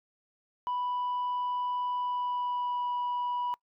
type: tone with pitch glide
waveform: sine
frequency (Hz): 987.8 to 978.7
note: B5 to B5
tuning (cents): 0 to -16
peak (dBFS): -27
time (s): 0.67-3.54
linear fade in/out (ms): 0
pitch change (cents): -16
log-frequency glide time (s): 2-2.92
effects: noise-tail reverb RT60 0.1 s tail -25 dB re dry + tanh soft clip ceiling -27 dBFS